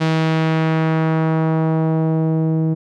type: tone with low-pass filter sweep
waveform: sawtooth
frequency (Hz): 160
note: D#3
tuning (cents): +49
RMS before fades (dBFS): -17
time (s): 0-2.75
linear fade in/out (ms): 20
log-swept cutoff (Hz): 4400 to 360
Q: 0.88
effects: none